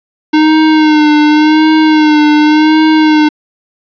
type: tone with vibrato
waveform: square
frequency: 306.7 Hz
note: D#4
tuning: 25 cents flat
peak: -5 dBFS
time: 0.33-3.29 s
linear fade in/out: 10 ms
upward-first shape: sine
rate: 0.89 Hz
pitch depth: 39 cents each way
effects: resampled to 11025 Hz + 7-bit